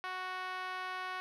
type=tone with band-pass filter; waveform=5% pulse; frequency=370 Hz; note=F#4; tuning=in tune; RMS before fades=-40 dBFS; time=0.04-1.2 s; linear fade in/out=0 ms; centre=1100 Hz; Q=1.4; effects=none